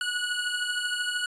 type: beating tone pair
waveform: 25% pulse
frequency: 1459 / 1472 Hz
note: F#6 / F#6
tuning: -25 / -9 cents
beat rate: 13 Hz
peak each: -25 / -29 dBFS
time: 0.01-1.26 s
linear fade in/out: 2 ms
effects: resampled to 22050 Hz